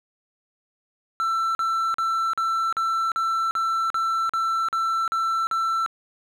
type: tone bursts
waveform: triangle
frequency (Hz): 1337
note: E6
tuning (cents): +24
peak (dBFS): -19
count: 12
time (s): 1.2-5.862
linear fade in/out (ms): 0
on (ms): 350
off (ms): 42
effects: none